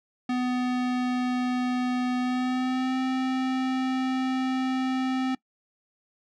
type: tone with pitch glide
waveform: square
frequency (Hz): 249.8 to 259.8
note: B3 to C4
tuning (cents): +20 to -12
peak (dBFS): -25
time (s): 0.29-5.35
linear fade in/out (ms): 5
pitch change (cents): +68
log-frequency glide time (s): 2.19-2.98
effects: noise-tail reverb RT60 0.1 s tail -22 dB re dry + low-pass 4000 Hz 12 dB/octave